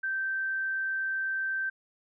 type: tone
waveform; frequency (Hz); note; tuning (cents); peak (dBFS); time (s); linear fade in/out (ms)
sine; 1558; G6; -11; -28; 0.03-1.7; 10
effects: none